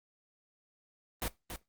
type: noise with echo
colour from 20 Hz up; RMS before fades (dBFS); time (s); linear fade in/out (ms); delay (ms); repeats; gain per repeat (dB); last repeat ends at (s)
pink; -34; 1.22-1.28; 0; 280; 1; -7; 1.56
effects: noise-tail reverb RT60 0.2 s tail -19 dB re dry + Opus 24 kbps